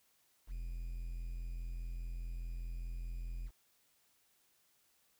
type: tone with quantisation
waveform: triangle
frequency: 42.43 Hz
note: F1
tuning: 49 cents flat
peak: -37 dBFS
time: 0.47-3.51 s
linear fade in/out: 50 ms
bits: 11
effects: white hiss -73 dBFS RMS until 5.19 s